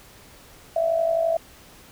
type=tone with amplitude modulation; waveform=sine; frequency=660 Hz; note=E5; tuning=2 cents sharp; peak=-16 dBFS; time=0.76-1.37 s; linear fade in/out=5 ms; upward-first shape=sine; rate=51.7 Hz; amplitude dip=65%; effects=pink hiss -49 dBFS RMS until 1.91 s